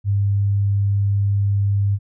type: tone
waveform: sine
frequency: 100.3 Hz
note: G2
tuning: 40 cents sharp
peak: -15 dBFS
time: 0.04-1.99 s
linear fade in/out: 50 ms
effects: none